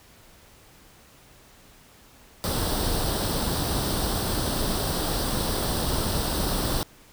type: noise with comb filter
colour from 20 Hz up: pink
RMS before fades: -26 dBFS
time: 2.44-6.83 s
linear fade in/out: 0 ms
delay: 0.22 ms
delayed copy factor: +0.65
effects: pink hiss -53 dBFS RMS until 7.12 s